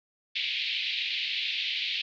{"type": "band-pass noise", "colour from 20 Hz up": "white", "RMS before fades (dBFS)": -31, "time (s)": [0.35, 2.02], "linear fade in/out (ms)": 10, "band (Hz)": [2200, 4000], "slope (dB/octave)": 48, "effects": []}